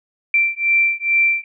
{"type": "beating tone pair", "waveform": "sine", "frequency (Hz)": [2349, 2351.3], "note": ["D7", "D7"], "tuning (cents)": [0, 1], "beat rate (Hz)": 2.3, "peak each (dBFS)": -17, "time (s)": [0.34, 1.44], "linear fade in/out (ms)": 2, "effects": []}